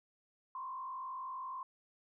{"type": "tone with frequency modulation", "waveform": "sine", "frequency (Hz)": 1046.5, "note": "C6", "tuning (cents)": 0, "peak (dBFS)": -40, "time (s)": [0.55, 1.63], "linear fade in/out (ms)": 2, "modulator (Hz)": 47.7, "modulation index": 0.85, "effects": []}